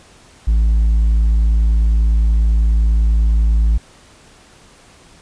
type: tone with hard clipping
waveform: triangle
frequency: 55 Hz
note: A1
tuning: in tune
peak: -9 dBFS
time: 0.47-3.78 s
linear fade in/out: 10 ms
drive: 1 dB
effects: pink hiss -46 dBFS RMS until 5.21 s + resampled to 22050 Hz